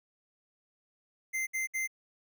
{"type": "tone bursts", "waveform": "square", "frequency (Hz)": 2081, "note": "C7", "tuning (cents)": -10, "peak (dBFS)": -31, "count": 3, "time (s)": [1.33, 1.876], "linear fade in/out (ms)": 20, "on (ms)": 140, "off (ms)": 63, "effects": []}